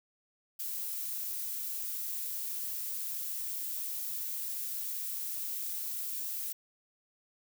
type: noise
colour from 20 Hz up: violet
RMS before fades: -37 dBFS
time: 0.59-6.53 s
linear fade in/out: 10 ms
effects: none